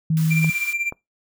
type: tone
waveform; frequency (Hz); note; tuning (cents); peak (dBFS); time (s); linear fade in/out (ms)
sine; 159.6; D#3; +44; -16; 0.1-0.5; 5
type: high-pass noise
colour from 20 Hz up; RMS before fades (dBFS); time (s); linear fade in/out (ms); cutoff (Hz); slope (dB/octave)
white; -36; 0.17-0.73; 0; 950; 96
type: tone with tremolo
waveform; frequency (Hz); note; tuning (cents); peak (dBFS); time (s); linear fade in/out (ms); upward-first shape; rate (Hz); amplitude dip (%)
triangle; 2367; D7; +13; -17; 0.3-0.91; 20; sine; 16; 65
type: clicks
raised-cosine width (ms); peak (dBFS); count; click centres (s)
1; -20; 2; 0.445 / 0.924
effects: noise-tail reverb RT60 0.2 s tail -24 dB re dry